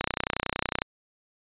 click train, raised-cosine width 0.3 ms, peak -9 dBFS, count 26, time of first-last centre 0.01-0.819 s, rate 30.9 Hz, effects resampled to 8000 Hz

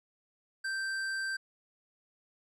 square tone, 1565 Hz, G6, 3 cents flat, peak -33 dBFS, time 0.64-1.37 s, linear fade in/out 10 ms, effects low-pass 8000 Hz 12 dB/octave

